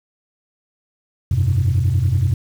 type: chord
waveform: sine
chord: F suspended second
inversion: none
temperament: equal with one note detuned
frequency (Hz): 87.31 / 98 / 127.46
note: F2 / G2 / C3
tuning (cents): 0 / 0 / -45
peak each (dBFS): -17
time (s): 1.31-2.34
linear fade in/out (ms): 5
effects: tanh soft clip ceiling -9 dBFS + 7-bit